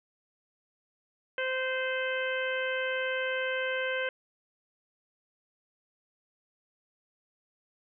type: harmonic tone with a mistuned harmonic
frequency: 519 Hz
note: C5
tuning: 14 cents flat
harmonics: 1 / 2 / 3 / 4 / 5 / 6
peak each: -32 / -42 / -33 / -38 / -39 / -41 dBFS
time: 1.38-4.09 s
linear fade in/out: 2 ms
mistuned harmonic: 6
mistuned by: -17 cents
effects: none